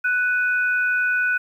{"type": "tone pair together", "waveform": "sine", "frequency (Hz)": [1484.7, 2489], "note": ["F#6", "D#7"], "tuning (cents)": [6, 0], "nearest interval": "major sixth", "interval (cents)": 894, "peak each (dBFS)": [-18, -28], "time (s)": [0.04, 1.38], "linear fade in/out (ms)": 10, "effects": ["9-bit"]}